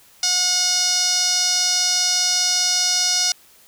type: tone with band-pass filter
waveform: sawtooth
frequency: 725 Hz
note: F#5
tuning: 35 cents flat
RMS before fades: -19 dBFS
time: 0.23-3.32 s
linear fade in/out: 2 ms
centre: 5400 Hz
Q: 4.6
effects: white hiss -51 dBFS RMS until 3.67 s